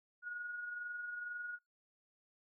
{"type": "tone with amplitude modulation", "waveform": "sine", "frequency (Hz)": 1447, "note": "F#6", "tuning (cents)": -39, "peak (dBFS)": -39, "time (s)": [0.22, 1.59], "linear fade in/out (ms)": 50, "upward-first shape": "sine", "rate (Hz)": 22.1, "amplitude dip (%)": 40, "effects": ["noise-tail reverb RT60 0.2 s tail -26 dB re dry"]}